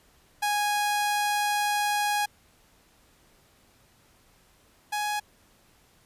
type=tone pair in turn; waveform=sawtooth; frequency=828 / 834.7 Hz; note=G#5 / G#5; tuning=-5 / +9 cents; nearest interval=unison; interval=14 cents; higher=second; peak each=-20 / -23 dBFS; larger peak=first; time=0.42-2.26 / 4.92-5.2 s; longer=first; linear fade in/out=10 ms; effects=pink hiss -61 dBFS RMS until 6.05 s + resampled to 32000 Hz